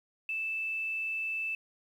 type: tone with quantisation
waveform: sine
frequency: 2637 Hz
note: E7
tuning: in tune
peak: -31 dBFS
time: 0.29-1.55 s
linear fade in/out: 2 ms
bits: 10
effects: none